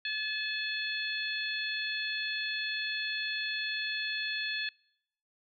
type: harmonic tone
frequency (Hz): 861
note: A5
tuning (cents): -38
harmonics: 2 / 3 / 4 / 5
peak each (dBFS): -35 / -37 / -38 / -39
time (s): 0.05-4.69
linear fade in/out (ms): 2
effects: noise-tail reverb RT60 0.8 s tail -26 dB re dry